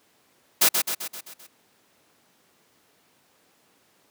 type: noise with echo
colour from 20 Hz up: white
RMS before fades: -17 dBFS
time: 0.61-0.69 s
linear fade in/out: 10 ms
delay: 130 ms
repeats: 6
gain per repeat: -5 dB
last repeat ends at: 1.47 s
effects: pink hiss -62 dBFS RMS until 4.1 s + high-pass 200 Hz 12 dB/octave